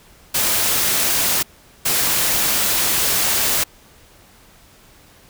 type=noise bursts at uneven times; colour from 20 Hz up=white; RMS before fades=-18 dBFS; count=2; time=0.34-1.43 / 1.85-3.64 s; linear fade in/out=10 ms; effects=pink hiss -49 dBFS RMS until 5.29 s